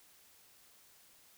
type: silence
effects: white hiss -63 dBFS RMS until 1.37 s